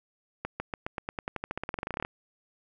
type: accelerating click train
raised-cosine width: 0.5 ms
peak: -17 dBFS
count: 24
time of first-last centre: 0.45-2.05 s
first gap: 150 ms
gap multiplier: 0.92
effects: none